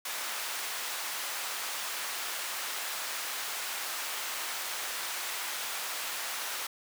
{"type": "high-pass noise", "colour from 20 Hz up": "pink", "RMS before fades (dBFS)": -36, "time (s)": [0.05, 6.67], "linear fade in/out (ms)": 5, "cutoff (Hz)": 1000, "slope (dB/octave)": 12, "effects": []}